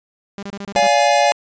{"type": "tone bursts", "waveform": "sawtooth", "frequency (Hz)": 199.9, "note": "G3", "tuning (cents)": 34, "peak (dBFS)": -23, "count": 7, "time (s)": [0.38, 0.871], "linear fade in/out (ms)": 0, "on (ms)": 47, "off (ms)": 27}
{"type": "chord", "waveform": "square", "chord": "D diminished", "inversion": "none", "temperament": "equal with one note detuned", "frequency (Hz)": [575.6, 698.5, 830.6], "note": ["D5", "F5", "Ab5"], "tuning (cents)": [-35, 0, 0], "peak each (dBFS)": [-17, -17, -17], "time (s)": [0.76, 1.32], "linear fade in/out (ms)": 0}
{"effects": ["resampled to 16000 Hz"]}